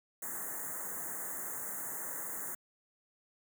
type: band-stop noise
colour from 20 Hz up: white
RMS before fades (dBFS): -40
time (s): 0.22-2.55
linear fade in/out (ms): 5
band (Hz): 2000 to 6500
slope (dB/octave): 96
effects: high-pass 150 Hz 12 dB/octave